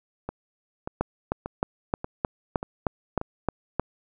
two click trains, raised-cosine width 1 ms, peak -17 / -9 dBFS, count 6 / 10, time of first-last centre 0.29-3.214 / 1.01-3.796 s, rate 1.71 / 3.23 Hz, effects none

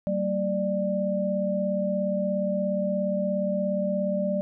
sine tone cluster, 192.3 / 229.3 / 593 Hz, G3 / A#3 / D5, -33 / -28 / +17 cents, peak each -27 / -33 / -26 dBFS, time 0.07-4.41 s, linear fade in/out 0 ms, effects none

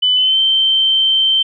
sine tone with pitch glide, 3000 to 3115 Hz, F#7 to G7, +23 to -12 cents, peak -10 dBFS, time 0.02-1.43 s, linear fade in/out 10 ms, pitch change +65 cents, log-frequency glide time 0.15-0.4 s, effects none

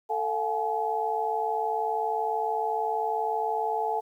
sine tone cluster, 443.8 / 696 / 763 / 850 Hz, A4 / F5 / G5 / G#5, +15 / -6 / -47 / +40 cents, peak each -31 / -33 / -34 / -28 dBFS, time 0.09-4.01 s, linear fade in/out 20 ms, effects 10-bit

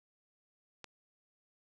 click, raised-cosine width 0.2 ms, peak -28 dBFS, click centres 0.843 s, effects none

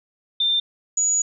sine tone pair in turn, 3588 / 6838 Hz, A7 / G#8, +33 / +50 cents, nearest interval major seventh, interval 1117 cents, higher second, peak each -17 dBFS, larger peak neither, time 0.4-0.6 / 0.97-1.22 s, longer second, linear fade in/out 5 ms, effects none

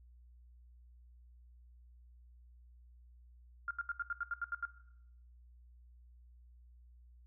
sine tone bursts, 1400 Hz, F6, 4 cents sharp, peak -34 dBFS, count 10, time 3.68-4.653 s, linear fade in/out 2 ms, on 28 ms, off 77 ms, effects noise-tail reverb RT60 0.8 s tail -17 dB re dry + added 60 Hz sine -57 dBFS peak until 7.26 s

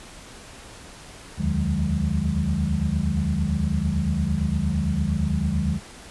sine tone cluster, 73.9 / 82.7 / 151.3 / 179.5 / 206.4 Hz, D2 / E2 / D#3 / F3 / G#3, +11 / +6 / -48 / +48 / -10 cents, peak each -27 dBFS, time 1.37-5.8 s, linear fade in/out 50 ms, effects pink hiss -43 dBFS RMS until 6.1 s + resampled to 24000 Hz

